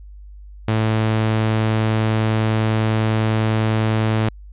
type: tone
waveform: sawtooth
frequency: 110 Hz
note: A2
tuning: in tune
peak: -12 dBFS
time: 0.68-4.29 s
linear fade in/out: 5 ms
effects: added 50 Hz sine -36 dBFS peak until 4.52 s + resampled to 8000 Hz